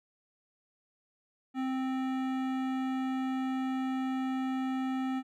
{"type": "tone with hard clipping", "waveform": "sine", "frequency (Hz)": 261.6, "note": "C4", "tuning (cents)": 0, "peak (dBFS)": -32, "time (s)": [1.54, 5.23], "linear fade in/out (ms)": 50, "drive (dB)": 16, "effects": []}